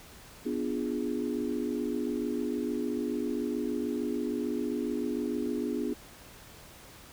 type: chord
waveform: sine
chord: B diminished seventh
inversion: none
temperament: equal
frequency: 246.9 / 293.7 / 349.2 / 415.3 Hz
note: B3 / D4 / F4 / Ab4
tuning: 0 / 0 / 0 / 0 cents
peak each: -33 / -34 / -36 / -36 dBFS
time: 0.45-5.94 s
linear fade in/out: 10 ms
effects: pink hiss -51 dBFS RMS until 7.12 s